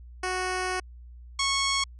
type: tone pair in turn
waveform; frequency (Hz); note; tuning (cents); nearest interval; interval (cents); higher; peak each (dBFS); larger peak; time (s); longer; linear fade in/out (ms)
10% pulse; 368.8 / 1100.7; F#4 / C#6; -6 / -13; octave + perfect fifth; 1893; second; -19 / -15; second; 0.23-0.8 / 1.39-1.84; first; 5
effects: added 60 Hz sine -43 dBFS peak until 1.99 s + resampled to 24000 Hz

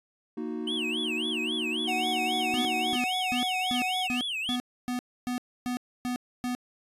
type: chord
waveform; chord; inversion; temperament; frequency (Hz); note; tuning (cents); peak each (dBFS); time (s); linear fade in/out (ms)
triangle; D# minor; second; equal; 233.1 / 311.1 / 370; A#3 / D#4 / F#4; 0 / 0 / 0; -33 / -33 / -35; 0.37-2.96; 5
type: tone with vibrato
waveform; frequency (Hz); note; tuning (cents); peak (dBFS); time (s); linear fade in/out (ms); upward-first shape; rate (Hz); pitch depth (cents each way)
triangle; 2937; F#7; -13; -28; 0.67-4.56; 5; sine; 3.7; 270
type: tone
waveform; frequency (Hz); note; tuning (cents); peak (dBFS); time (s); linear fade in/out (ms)
square; 741; F#5; +2; -30; 1.87-4.08; 20
type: tone bursts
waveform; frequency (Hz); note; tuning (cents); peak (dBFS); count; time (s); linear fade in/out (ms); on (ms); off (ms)
square; 247.5; B3; +4; -29; 11; 2.54-6.55; 0; 110; 280
effects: resampled to 32000 Hz

